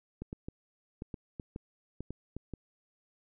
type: clicks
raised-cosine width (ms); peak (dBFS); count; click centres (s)
3; -26; 11; 0.22 / 0.329 / 0.485 / 1.021 / 1.142 / 1.398 / 1.561 / 2.006 / 2.106 / 2.366 / 2.537
effects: none